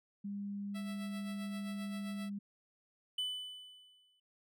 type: tone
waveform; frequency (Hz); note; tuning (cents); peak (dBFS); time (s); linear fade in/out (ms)
sine; 201.4; G3; +47; -38; 0.24-2.39; 10
type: tone with tremolo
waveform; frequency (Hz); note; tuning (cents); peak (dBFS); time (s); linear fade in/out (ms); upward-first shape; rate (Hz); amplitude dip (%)
10% pulse; 659.3; E5; 0; -38; 0.74-2.3; 20; sine; 7.6; 55
type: tone with exponential decay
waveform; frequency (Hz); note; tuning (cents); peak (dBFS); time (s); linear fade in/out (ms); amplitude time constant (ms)
triangle; 3000; F#7; +23; -31; 3.18-4.2; 5; 220
effects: none